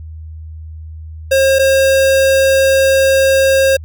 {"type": "tone pair in turn", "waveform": "square", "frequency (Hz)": [537, 537], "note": ["C5", "C5"], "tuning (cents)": [45, 45], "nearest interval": "unison", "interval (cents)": 0, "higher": "neither", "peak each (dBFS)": -9, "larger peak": "neither", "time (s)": [[1.31, 1.59], [1.59, 3.77]], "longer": "second", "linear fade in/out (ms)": 10, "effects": ["added 79 Hz sine -27 dBFS peak until 3.84 s"]}